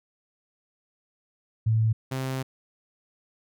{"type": "tone pair in turn", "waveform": ["sine", "sawtooth"], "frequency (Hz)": [111, 131.76], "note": ["A2", "C3"], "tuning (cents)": [16, 12], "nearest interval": "minor third", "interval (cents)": 296, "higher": "second", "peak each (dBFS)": [-19, -24], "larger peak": "first", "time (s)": [[1.66, 1.93], [2.11, 2.43]], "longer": "second", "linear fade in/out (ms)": 10, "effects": []}